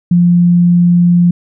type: tone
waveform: sine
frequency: 174.61 Hz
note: F3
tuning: in tune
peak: -5 dBFS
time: 0.11-1.31 s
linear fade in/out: 5 ms
effects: none